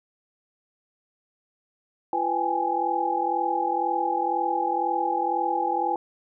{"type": "tone cluster", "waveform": "sine", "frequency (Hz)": [342.3, 497.6, 800, 842], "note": ["F4", "B4", "G5", "G#5"], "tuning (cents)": [-35, 13, 35, 24], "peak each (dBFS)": [-30, -33, -26, -26], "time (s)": [2.13, 5.96], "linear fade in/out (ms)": 2, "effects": []}